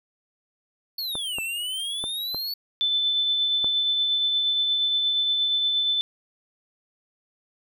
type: exponential two-way sweep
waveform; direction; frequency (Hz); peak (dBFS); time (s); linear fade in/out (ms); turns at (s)
square; down then up; 4480 to 2637 to 4480; -28; 0.98-2.54; 5; 1.41
type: clicks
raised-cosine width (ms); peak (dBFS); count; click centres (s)
1; -20; 5; 1.154 / 1.385 / 2.04 / 2.346 / 3.644
type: tone with tremolo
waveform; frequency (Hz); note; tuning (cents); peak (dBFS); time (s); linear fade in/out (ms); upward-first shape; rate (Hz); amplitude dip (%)
sine; 3520; A7; 0; -19; 2.81-6.01; 0; triangle; 8.5; 30
effects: none